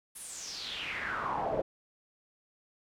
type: noise with band-pass filter sweep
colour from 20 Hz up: brown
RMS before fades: -36 dBFS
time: 0.15-1.62 s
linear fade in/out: 10 ms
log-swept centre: 11000 to 540 Hz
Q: 5.1
effects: none